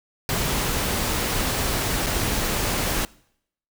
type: noise with dropouts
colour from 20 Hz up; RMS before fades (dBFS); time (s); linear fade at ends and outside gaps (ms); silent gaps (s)
pink; -24; 0.29-3.05; 1; 2.063-2.067
effects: noise-tail reverb RT60 0.7 s tail -23 dB re dry